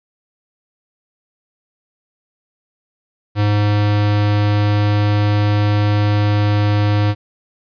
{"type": "tone", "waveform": "square", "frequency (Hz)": 103.83, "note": "G#2", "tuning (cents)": 0, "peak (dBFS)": -13, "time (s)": [3.35, 7.15], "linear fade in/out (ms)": 50, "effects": ["resampled to 11025 Hz", "9-bit"]}